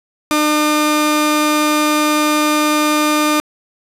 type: tone pair together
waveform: sawtooth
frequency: 301.8 / 603.6 Hz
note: D4 / D5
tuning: +47 / +47 cents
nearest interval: octave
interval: 1200 cents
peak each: -10 dBFS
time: 0.31-3.4 s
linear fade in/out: 0 ms
effects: resampled to 32000 Hz + 8-bit